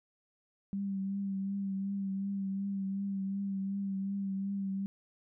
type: tone with vibrato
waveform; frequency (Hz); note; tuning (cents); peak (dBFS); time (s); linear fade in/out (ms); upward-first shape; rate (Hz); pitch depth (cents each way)
sine; 196; G3; 0; -32; 0.73-4.86; 0; triangle; 2.7; 33
effects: none